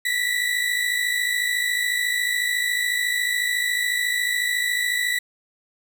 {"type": "tone pair together", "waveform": "35% pulse", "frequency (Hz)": [1921.5, 1975.5], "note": ["B6", "B6"], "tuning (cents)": [-48, 0], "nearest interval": "unison", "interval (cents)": 48, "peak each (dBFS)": [-24, -21], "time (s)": [0.05, 5.19], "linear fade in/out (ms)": 5, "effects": []}